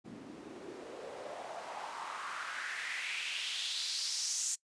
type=noise with band-pass filter sweep; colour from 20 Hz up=white; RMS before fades=-40 dBFS; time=0.04-4.56 s; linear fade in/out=20 ms; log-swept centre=220 to 7100 Hz; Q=3.2; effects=noise-tail reverb RT60 0.1 s tail -23 dB re dry + resampled to 22050 Hz